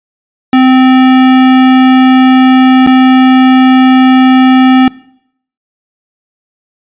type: tone with dropouts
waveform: square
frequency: 258.8 Hz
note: C4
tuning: 19 cents flat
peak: -3 dBFS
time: 0.53-4.88 s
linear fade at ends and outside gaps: 2 ms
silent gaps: 2.865-2.872 s
effects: noise-tail reverb RT60 0.7 s tail -21 dB re dry + resampled to 8000 Hz